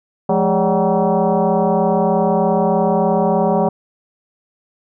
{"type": "tone with frequency modulation", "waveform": "sine", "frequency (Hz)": 174.61, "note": "F3", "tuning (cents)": 0, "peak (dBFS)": -12, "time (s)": [0.29, 3.69], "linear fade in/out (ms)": 5, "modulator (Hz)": 193, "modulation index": 3.8, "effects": []}